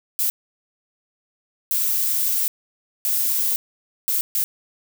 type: noise bursts at uneven times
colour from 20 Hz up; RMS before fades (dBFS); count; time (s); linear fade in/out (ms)
violet; -21; 5; 0.19-0.3 / 1.71-2.48 / 3.05-3.56 / 4.08-4.21 / 4.35-4.44; 0
effects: none